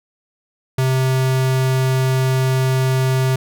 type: tone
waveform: square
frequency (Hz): 130.81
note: C3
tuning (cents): 0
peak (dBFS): -15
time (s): 0.78-3.36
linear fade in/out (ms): 5
effects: none